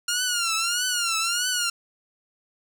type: tone with vibrato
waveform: 10% pulse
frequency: 1403 Hz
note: F6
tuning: 8 cents sharp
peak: -14 dBFS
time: 0.08-1.7 s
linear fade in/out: 5 ms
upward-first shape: triangle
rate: 1.6 Hz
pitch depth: 130 cents each way
effects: none